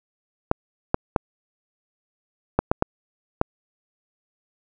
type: clicks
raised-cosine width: 1 ms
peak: -3 dBFS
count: 7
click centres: 0.514 / 0.944 / 1.162 / 2.59 / 2.715 / 2.824 / 3.414 s
effects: none

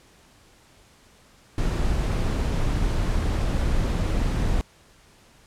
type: noise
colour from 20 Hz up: brown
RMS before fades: -23 dBFS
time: 1.58-4.61 s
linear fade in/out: 0 ms
effects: pink hiss -55 dBFS RMS until 5.46 s + low-pass 10000 Hz 12 dB/octave

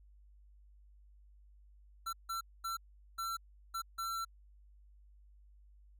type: tone bursts at uneven times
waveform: square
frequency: 1349 Hz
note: E6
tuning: 40 cents sharp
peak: -37 dBFS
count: 6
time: 2.06-2.13 / 2.29-2.41 / 2.64-2.77 / 3.18-3.37 / 3.74-3.82 / 3.98-4.25 s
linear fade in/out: 10 ms
effects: added 50 Hz sine -58 dBFS peak until 5.99 s

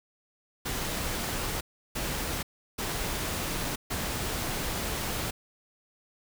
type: noise bursts at uneven times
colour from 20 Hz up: pink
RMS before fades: -32 dBFS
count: 4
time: 0.65-1.61 / 1.95-2.43 / 2.78-3.76 / 3.9-5.31 s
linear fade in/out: 10 ms
effects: none

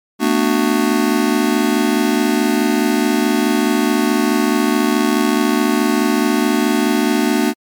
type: chord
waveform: square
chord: B minor seventh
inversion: third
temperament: just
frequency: 222.2 / 246.9 / 296.3 / 370.4 Hz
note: A3 / B3 / D4 / F#4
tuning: +17 / 0 / +15 / +2 cents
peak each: -19 / -20 / -18 / -21 dBFS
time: 0.19-7.54 s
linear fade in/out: 50 ms
effects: MP3 96 kbps

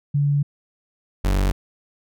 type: tone pair in turn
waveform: sine / 40% pulse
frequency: 143.5 / 47.89 Hz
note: D3 / G1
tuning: -40 / -40 cents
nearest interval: octave + perfect fifth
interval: 1900 cents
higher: first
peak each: -16 dBFS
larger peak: neither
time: 0.14-0.43 / 1.24-1.52 s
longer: first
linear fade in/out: 10 ms
effects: none

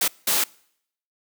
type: noise bursts at uneven times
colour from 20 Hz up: white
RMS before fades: -21 dBFS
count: 2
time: 0.01-0.08 / 0.27-0.44 s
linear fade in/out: 5 ms
effects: noise-tail reverb RT60 0.7 s tail -25 dB re dry + high-pass 200 Hz 12 dB/octave

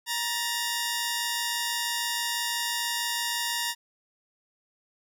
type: tone pair together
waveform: 10% pulse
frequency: 945 / 1783.9 Hz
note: A#5 / A6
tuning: +23 / +23 cents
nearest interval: major seventh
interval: 1100 cents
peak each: -21 / -22 dBFS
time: 0.06-3.75 s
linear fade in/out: 50 ms
effects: none

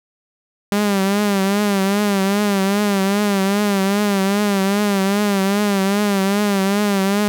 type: tone with vibrato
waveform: sawtooth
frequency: 200 Hz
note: G3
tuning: 35 cents sharp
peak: -11 dBFS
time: 0.72-7.28 s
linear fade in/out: 0 ms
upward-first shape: triangle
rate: 2.5 Hz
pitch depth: 87 cents each way
effects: none

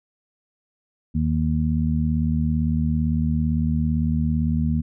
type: harmonic tone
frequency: 77.78 Hz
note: D#2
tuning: in tune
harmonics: 1 / 2 / 3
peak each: -23 / -23 / -23 dBFS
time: 1.14-4.82 s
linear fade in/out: 20 ms
effects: none

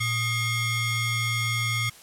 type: ring-modulated tone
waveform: 35% pulse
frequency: 1126 Hz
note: C#6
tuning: 27 cents sharp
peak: -19 dBFS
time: 0-1.9 s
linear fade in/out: 10 ms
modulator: 1010 Hz
effects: white hiss -49 dBFS RMS until 2.02 s + low-pass 12000 Hz 12 dB/octave

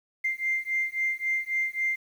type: beating tone pair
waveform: sine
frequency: 2093 / 2096.7 Hz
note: C7 / C7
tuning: 0 / +3 cents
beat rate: 3.7 Hz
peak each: -28 dBFS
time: 0.24-1.96 s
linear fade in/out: 10 ms
effects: tanh soft clip ceiling -18 dBFS + 9-bit

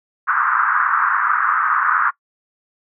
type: band-pass noise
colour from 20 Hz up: white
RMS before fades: -17 dBFS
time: 0.27-2.11 s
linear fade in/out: 20 ms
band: 1100 to 1500 Hz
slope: 48 dB/octave
effects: noise-tail reverb RT60 0.1 s tail -21 dB re dry

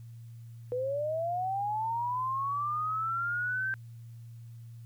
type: linear sweep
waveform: sine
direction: up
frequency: 486 to 1568 Hz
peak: -29 dBFS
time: 0.72-3.74 s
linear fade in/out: 0 ms
effects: added 116 Hz sine -44 dBFS peak until 4.85 s + white hiss -69 dBFS RMS until 4.85 s

